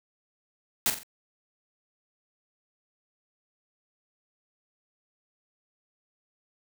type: noise with echo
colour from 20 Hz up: white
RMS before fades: -24 dBFS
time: 0.86-0.9 s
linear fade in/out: 0 ms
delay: 44 ms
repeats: 3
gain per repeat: -8 dB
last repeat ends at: 1.032 s
effects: none